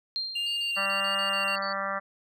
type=tone with exponential decay; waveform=sine; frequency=4186 Hz; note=C8; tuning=in tune; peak=-26 dBFS; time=0.16-0.9 s; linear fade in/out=0 ms; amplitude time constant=160 ms
type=tone with vibrato; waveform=triangle; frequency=2794 Hz; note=F7; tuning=in tune; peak=-26 dBFS; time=0.35-1.56 s; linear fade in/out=10 ms; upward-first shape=sine; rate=1.5 Hz; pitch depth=14 cents each way
type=tone bursts; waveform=sine; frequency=4490 Hz; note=C#8; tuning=21 cents sharp; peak=-36 dBFS; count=9; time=0.46-1.73 s; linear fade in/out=5 ms; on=110 ms; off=35 ms
type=harmonic tone; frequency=196 Hz; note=G3; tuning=in tune; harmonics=1 / 3 / 4 / 5 / 6 / 7 / 8 / 9 / 10; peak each=-43 / -35 / -39 / -42 / -33 / -35 / -39 / -38 / -40 dBFS; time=0.76-2 s; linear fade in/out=20 ms
effects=none